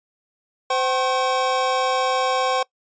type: tone cluster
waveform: square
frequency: 515 / 765 / 1078 Hz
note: C5 / G5 / C#6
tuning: -28 / -42 / -49 cents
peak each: -24 dBFS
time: 0.7-2.63 s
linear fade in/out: 5 ms
effects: noise-tail reverb RT60 0.1 s tail -23 dB re dry + resampled to 16000 Hz